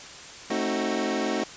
25% pulse chord, A diminished seventh, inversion none, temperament equal with one note detuned, 220 / 266.7 / 311.1 / 370 Hz, A3 / C4 / Eb4 / Gb4, 0 / +33 / 0 / 0 cents, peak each -27 dBFS, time 0.5-1.44 s, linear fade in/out 5 ms, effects white hiss -42 dBFS RMS until 1.56 s + resampled to 16000 Hz

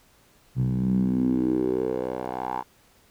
10% pulse tone with band-pass filter sweep, 63.2 Hz, B1, 41 cents sharp, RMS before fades -25 dBFS, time 0.55-2.64 s, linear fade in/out 50 ms, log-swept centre 130 to 920 Hz, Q 4.9, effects pink hiss -59 dBFS RMS until 3.1 s

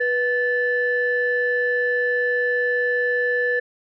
sine tone pair together, 489.7 / 1745.1 Hz, B4 / A6, -15 / -15 cents, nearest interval octave + minor seventh, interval 2200 cents, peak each -21 / -20 dBFS, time 0-3.6 s, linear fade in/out 10 ms, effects tanh soft clip ceiling -11 dBFS

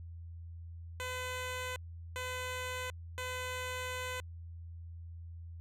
10% pulse tone bursts at uneven times, 506 Hz, B4, 42 cents sharp, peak -29 dBFS, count 3, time 1-1.76 / 2.16-2.9 / 3.18-4.2 s, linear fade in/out 0 ms, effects added 84 Hz sine -44 dBFS peak until 5.6 s + low-pass 12000 Hz 12 dB/octave

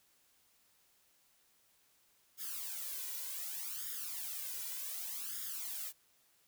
blue noise with flanger, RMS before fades -42 dBFS, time 2.37-5.93 s, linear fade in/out 50 ms, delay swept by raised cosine 0.58 to 2.08 ms, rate 0.66 Hz, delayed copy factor +0.9, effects white hiss -71 dBFS RMS until 6.47 s

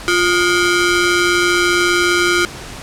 sawtooth ring-modulated tone, 887 Hz, A5, 14 cents sharp, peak -5 dBFS, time 0.08-2.45 s, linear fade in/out 0 ms, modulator 536 Hz, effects pink hiss -31 dBFS RMS until 2.82 s + low-pass 9000 Hz 12 dB/octave

